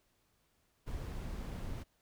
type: noise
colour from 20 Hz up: brown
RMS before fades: -41 dBFS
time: 0.86-1.84 s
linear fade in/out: 20 ms
effects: pink hiss -75 dBFS RMS until 2.01 s